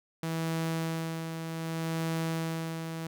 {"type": "tone with tremolo", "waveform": "sawtooth", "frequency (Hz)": 163.1, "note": "E3", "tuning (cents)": -18, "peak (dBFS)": -25, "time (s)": [0.23, 3.07], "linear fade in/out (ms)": 2, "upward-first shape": "sine", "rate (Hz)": 0.65, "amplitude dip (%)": 50, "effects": []}